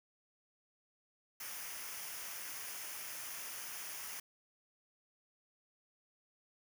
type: noise with comb filter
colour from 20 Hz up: white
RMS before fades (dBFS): -45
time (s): 1.4-4.2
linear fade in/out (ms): 5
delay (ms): 0.25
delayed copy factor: -0.6
effects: none